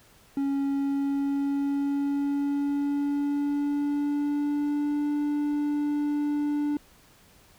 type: tone with pitch glide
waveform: triangle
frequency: 277.2 to 293.3 Hz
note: C#4 to D4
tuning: 0 to -2 cents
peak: -22 dBFS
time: 0.37-6.77 s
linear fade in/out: 2 ms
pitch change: +98 cents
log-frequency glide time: 0.66-5.09 s
effects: pink hiss -57 dBFS RMS until 7.58 s